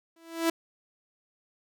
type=tone with exponential growth; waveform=sawtooth; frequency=330.5 Hz; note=E4; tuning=5 cents sharp; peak=-17 dBFS; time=0.16-0.5 s; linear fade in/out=5 ms; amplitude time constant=73 ms; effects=none